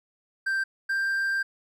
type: tone pair in turn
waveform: triangle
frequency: 1570 / 1581.8 Hz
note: G6 / G6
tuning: +2 / +15 cents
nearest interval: unison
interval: 13 cents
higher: second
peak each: -22 dBFS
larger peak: neither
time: 0.46-0.64 / 0.89-1.43 s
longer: second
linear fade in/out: 10 ms
effects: none